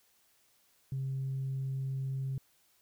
sine tone, 134 Hz, C3, 42 cents sharp, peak -31 dBFS, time 0.92-2.38 s, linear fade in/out 2 ms, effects tanh soft clip ceiling -29 dBFS + white hiss -69 dBFS RMS until 2.81 s

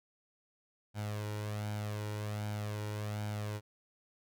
sawtooth tone with flanger, 105.2 Hz, G#2, 23 cents sharp, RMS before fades -38 dBFS, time 0.94-3.61 s, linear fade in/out 50 ms, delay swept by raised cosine 1.3 to 2.13 ms, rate 1.3 Hz, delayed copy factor +0.55, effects none

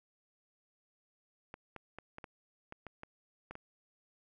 clicks, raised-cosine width 0.5 ms, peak -30 dBFS, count 10, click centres 1.541 / 1.763 / 1.986 / 2.184 / 2.242 / 2.724 / 2.867 / 3.034 / 3.51 / 3.554 s, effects none

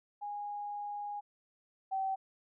sine tone pair in turn, 823 / 769.8 Hz, G#5 / G5, -16 / -32 cents, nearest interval minor second, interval 116 cents, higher first, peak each -37 / -31 dBFS, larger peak second, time 0.21-1.21 / 1.91-2.16 s, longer first, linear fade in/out 20 ms, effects none

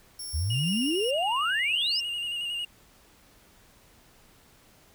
20% pulse tone with tremolo, 5470 Hz, F8, 37 cents flat, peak -30 dBFS, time 0.19-1.11 s, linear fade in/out 5 ms, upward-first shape square, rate 2.1 Hz, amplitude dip 25%
sine exponential sweep, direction up, 70.6 to 5588 Hz, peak -25 dBFS, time 0.33-2.01 s, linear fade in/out 20 ms
triangle tone with vibrato, 2840 Hz, F7, 28 cents sharp, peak -28 dBFS, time 0.5-2.65 s, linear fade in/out 5 ms, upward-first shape square, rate 11 Hz, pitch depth 29 cents each way
effects pink hiss -58 dBFS RMS until 4.94 s

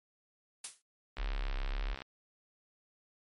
blue noise with exponential decay, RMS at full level -33 dBFS, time 0.64-0.82 s, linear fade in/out 5 ms, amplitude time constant 37 ms
click train, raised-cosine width 0.3 ms, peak -26 dBFS, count 58, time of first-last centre 1.17-2.019 s, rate 67.1 Hz
sine linear two-way sweep, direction down then up, 40.58 to 32.7 to 40.58 Hz, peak -32 dBFS, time 1.18-1.95 s, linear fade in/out 20 ms, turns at 1.6 s
effects MP3 48 kbps

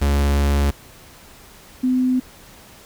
45% pulse / sine tone pair in turn, 70.9 / 254.7 Hz, C#2 / C4, +40 / -46 cents, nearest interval octave + minor seventh, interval 2214 cents, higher second, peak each -15 dBFS, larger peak neither, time 0.01-0.71 / 1.83-2.2 s, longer first, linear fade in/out 10 ms, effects pink hiss -45 dBFS RMS until 2.85 s

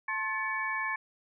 sine tone cluster, 878 / 1066 / 1741 / 2256 Hz, A5 / C6 / A6 / C#7, -4 / +32 / -19 / +30 cents, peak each -40 / -35 / -33 / -36 dBFS, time 0.08-0.96 s, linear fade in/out 5 ms, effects none

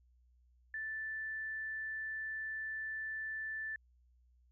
sine tone, 1760 Hz, A6, in tune, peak -38 dBFS, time 0.74-3.76 s, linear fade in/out 2 ms, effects added 61 Hz sine -65 dBFS peak until 4.51 s

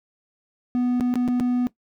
triangle tone with dropouts, 246.9 Hz, B3, in tune, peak -17 dBFS, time 0.75-1.67 s, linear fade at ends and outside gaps 0 ms, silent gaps 0.999-1.008 / 1.14-1.156 / 1.278-1.285 / 1.399-1.406 s, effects noise-tail reverb RT60 0.1 s tail -17 dB re dry

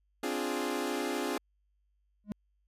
sawtooth chord, D half-diminished seventh, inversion third, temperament equal, 261.6 / 293.7 / 349.2 / 415.3 Hz, C4 / D4 / F4 / Ab4, 0 / 0 / 0 / 0 cents, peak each -33 dBFS, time 0.23-1.38 s, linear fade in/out 5 ms
triangle tone with exponential growth, 207.7 Hz, G#3, in tune, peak -26 dBFS, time 2.24-2.32 s, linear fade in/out 0 ms, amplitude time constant 16 ms
effects added 50 Hz sine -70 dBFS peak until 2.67 s + resampled to 32000 Hz

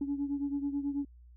sine beating tone pair, 280.9 / 290.1 Hz, C#4 / D4, +23 / -21 cents, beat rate 9.2 Hz, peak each -31 / -36 dBFS, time 0.01-1.05 s, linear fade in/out 5 ms, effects tanh soft clip ceiling -25 dBFS + added 60 Hz sine -52 dBFS peak until 1.36 s

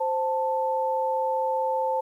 sine tone pair together, 523 / 882.4 Hz, C5 / A5, -1 / +5 cents, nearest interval major sixth, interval 906 cents, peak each -26 / -25 dBFS, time 0-2.01 s, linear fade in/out 10 ms, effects 10-bit

